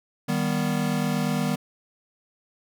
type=chord; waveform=square; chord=Eb augmented; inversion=none; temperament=equal with one note detuned; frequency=155.56 / 196 / 244.5 Hz; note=Eb3 / G3 / B3; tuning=0 / 0 / -17 cents; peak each=-28 dBFS; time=0.28-1.56 s; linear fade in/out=10 ms; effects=none